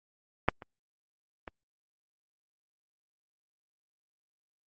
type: clicks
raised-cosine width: 0.5 ms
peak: -6 / -29 / -25 dBFS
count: 3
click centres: 0.486 / 0.622 / 1.478 s
effects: Opus 32 kbps